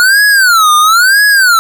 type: tone with vibrato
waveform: square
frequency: 1426 Hz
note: F6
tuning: 36 cents sharp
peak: -5 dBFS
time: 0-1.59 s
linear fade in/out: 0 ms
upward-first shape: sine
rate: 1 Hz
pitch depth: 280 cents each way
effects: none

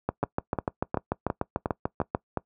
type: two click trains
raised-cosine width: 1 ms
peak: -11 / -12 dBFS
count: 15 / 7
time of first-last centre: 0.09-2.149 / 0.23-2.373 s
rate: 6.8 / 2.8 Hz
effects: noise-tail reverb RT60 0.1 s tail -22 dB re dry + high-pass 60 Hz 12 dB/octave

